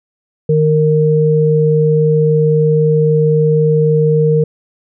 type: tone pair together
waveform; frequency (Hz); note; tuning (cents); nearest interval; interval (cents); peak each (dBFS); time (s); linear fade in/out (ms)
sine; 154.4 / 461.9; D#3 / A#4; -13 / -16; octave + perfect fifth; 1897; -11; 0.49-4.44; 5
effects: none